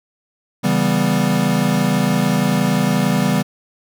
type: chord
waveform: square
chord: C# half-diminished seventh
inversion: none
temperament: equal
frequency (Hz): 138.59 / 164.81 / 196 / 246.9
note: C#3 / E3 / G3 / B3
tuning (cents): 0 / 0 / 0 / 0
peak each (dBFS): -23 / -21 / -19 / -21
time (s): 0.63-3.43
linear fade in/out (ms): 20
effects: none